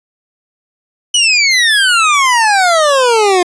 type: exponential sweep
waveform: 25% pulse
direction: down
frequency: 2995 to 349.2 Hz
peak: -4 dBFS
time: 1.14-3.43 s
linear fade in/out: 5 ms
effects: resampled to 22050 Hz